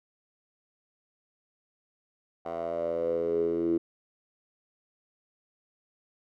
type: tone with band-pass filter sweep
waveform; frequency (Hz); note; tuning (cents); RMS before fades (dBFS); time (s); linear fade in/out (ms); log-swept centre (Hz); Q
10% pulse; 84; E2; +33; -29; 2.45-3.78; 10; 750 to 330; 8.2
effects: none